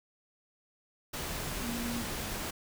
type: tone in noise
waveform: sine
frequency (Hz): 236.1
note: A#3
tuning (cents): +22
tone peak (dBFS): -35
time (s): 1.63-2.03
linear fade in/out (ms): 10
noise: pink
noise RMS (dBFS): -37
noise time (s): 1.13-2.51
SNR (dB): -1
effects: none